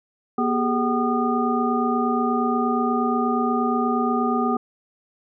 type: tone cluster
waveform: sine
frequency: 240.1 / 392.6 / 421 / 758 / 1220 Hz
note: B3 / G4 / G#4 / F#5 / D#6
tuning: -49 / +3 / +24 / +42 / -34 cents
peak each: -22 / -29 / -28 / -26 / -25 dBFS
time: 0.38-4.57 s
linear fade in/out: 5 ms
effects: none